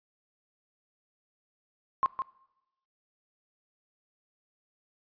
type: tone with echo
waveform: sine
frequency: 1064 Hz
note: C6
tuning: 29 cents sharp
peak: -21 dBFS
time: 2.03-2.06 s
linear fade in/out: 0 ms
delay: 160 ms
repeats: 1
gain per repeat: -7 dB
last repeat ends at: 2.22 s
effects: noise-tail reverb RT60 0.9 s tail -21 dB re dry + resampled to 11025 Hz